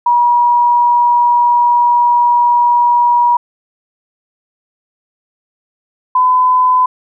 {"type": "tone pair in turn", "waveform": "sine", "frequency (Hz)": [961, 1009.6], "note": ["B5", "B5"], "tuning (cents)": [-48, 38], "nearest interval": "minor second", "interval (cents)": 86, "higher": "second", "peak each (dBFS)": -7, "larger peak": "neither", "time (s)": [[0.06, 3.37], [6.15, 6.86]], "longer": "first", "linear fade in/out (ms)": 5, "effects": []}